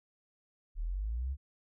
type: linear sweep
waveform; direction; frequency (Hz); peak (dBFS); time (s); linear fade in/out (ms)
sine; up; 35.71 to 70.6; -32; 0.75-1.37; 50
effects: none